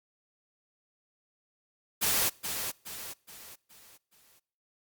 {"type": "noise with echo", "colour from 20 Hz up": "white", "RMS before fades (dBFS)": -27, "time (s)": [2.01, 2.3], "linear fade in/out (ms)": 20, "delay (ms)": 420, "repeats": 5, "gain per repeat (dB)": -7, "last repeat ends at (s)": 4.4, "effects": ["noise-tail reverb RT60 0.7 s tail -25 dB re dry", "Opus 48 kbps"]}